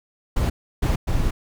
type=noise bursts at uneven times; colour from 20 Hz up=brown; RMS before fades=-20 dBFS; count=3; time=0.36-0.5 / 0.82-0.96 / 1.07-1.31 s; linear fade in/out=10 ms; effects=none